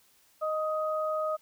sine tone pair together, 621.5 / 1253 Hz, D#5 / D#6, -2 / +12 cents, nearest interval octave, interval 1214 cents, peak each -29 / -32 dBFS, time 0.41-1.37 s, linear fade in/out 20 ms, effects white hiss -64 dBFS RMS until 1.41 s

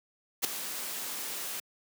white noise with ADSR envelope, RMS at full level -25 dBFS, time 0.42-1.6 s, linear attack 27 ms, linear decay 4 ms, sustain -12 dB, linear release 5 ms, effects high-pass 200 Hz 12 dB/octave

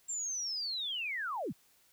sine linear sweep, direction down, 7459 to 87.31 Hz, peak -34 dBFS, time 0.08-1.53 s, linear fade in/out 20 ms, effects white hiss -67 dBFS RMS until 1.92 s

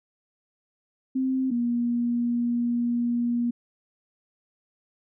sine tone pair in turn, 261.6 / 238.7 Hz, C4 / A#3, 0 / +41 cents, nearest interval major second, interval 159 cents, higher first, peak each -22 dBFS, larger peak neither, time 1.15-1.51 / 1.51-3.51 s, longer second, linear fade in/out 10 ms, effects none

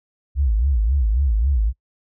sine tone with vibrato, 60.8 Hz, B1, 26 cents flat, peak -15 dBFS, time 0.35-1.73 s, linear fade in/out 50 ms, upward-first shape sine, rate 3.7 Hz, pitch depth 280 cents each way, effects noise-tail reverb RT60 0.1 s tail -23 dB re dry

